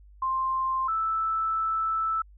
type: tone pair in turn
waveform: sine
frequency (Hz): 1051 / 1316.9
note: C6 / E6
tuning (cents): +7 / -2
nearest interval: major third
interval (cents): 391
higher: second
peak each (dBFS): -24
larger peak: neither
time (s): 0.22-0.88 / 0.88-2.22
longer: second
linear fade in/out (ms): 5
effects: added 50 Hz sine -49 dBFS peak until 2.37 s